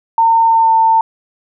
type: tone with pitch glide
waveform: sine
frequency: 910 to 900.1 Hz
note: A#5 to A5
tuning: -42 to +39 cents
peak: -7 dBFS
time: 0.18-1.01 s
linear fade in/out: 2 ms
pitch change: -19 cents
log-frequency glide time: 0.44-0.71 s
effects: none